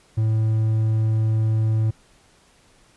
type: tone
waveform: triangle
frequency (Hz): 110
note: A2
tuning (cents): 0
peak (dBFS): -15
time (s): 0.17-1.91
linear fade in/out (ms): 10
effects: pink hiss -56 dBFS RMS until 2.96 s + resampled to 24000 Hz